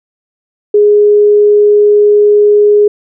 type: tone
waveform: sine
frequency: 415.3 Hz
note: G#4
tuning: in tune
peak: -3 dBFS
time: 0.74-2.88 s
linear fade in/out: 5 ms
effects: none